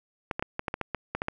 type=clicks; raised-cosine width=0.5 ms; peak=-14 dBFS; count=11; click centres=0.312 / 0.395 / 0.425 / 0.594 / 0.682 / 0.741 / 0.813 / 0.947 / 1.15 / 1.219 / 1.284 s; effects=none